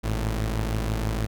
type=tone pair together; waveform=sawtooth; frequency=52.29 / 110.8 Hz; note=G#1 / A2; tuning=+13 / +13 cents; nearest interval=octave + minor second; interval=1300 cents; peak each=-22 / -25 dBFS; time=0.03-1.27 s; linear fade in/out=20 ms; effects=none